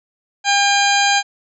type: harmonic tone with a mistuned harmonic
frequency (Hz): 804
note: G5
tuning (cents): +44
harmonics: 1 / 2 / 3 / 4 / 5 / 6 / 8 / 9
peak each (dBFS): -16 / -19 / -21 / -22 / -23 / -24 / -25 / -26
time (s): 0.44-1.23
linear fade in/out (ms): 50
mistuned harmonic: 4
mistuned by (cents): -18
effects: none